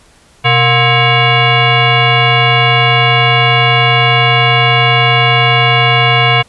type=tone with frequency modulation; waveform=sine; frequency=1055 Hz; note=C6; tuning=14 cents sharp; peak=-6 dBFS; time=0.44-6.43 s; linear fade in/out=20 ms; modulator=590 Hz; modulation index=3.3; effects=pink hiss -46 dBFS RMS until 6.48 s + resampled to 24000 Hz